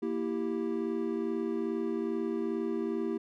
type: chord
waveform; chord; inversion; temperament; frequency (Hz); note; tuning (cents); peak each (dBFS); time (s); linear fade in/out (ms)
triangle; E diminished; second; equal; 233.1 / 329.6 / 392; Bb3 / E4 / G4; 0 / 0 / 0; -33 / -32 / -32; 0.02-3.18; 10
effects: none